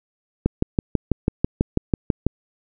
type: click train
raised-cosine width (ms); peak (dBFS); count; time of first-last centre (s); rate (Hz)
3; -4; 12; 0.46-2.266; 6.09
effects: none